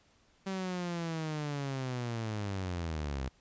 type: linear sweep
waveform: sawtooth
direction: down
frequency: 193.9 to 62.9 Hz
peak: -30 dBFS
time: 0.46-3.29 s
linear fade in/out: 10 ms
effects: pink hiss -67 dBFS RMS until 3.4 s + resampled to 16000 Hz